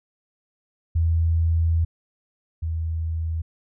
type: tone pair in turn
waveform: sine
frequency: 82.41 / 81.28 Hz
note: E2 / E2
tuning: 0 / -24 cents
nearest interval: unison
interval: 24 cents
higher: first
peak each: -17 / -23 dBFS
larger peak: first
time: 0.95-1.85 / 2.62-3.42 s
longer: first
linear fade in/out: 10 ms
effects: none